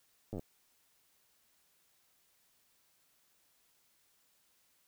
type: slowing click train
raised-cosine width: 2 ms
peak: -28 dBFS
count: 7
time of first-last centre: 0.33-0.394 s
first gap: 9 ms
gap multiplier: 1.07
effects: white hiss -72 dBFS RMS until 4.87 s